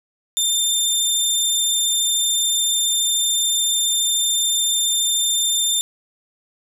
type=tone; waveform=20% pulse; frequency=3593 Hz; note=A7; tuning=36 cents sharp; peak=-11 dBFS; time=0.37-5.81 s; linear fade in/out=0 ms; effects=none